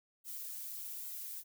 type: noise with flanger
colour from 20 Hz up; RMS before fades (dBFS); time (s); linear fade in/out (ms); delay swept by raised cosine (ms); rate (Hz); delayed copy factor
violet; -44; 0.24-1.44; 50; 1.7 to 4; 1.2; -0.85
effects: none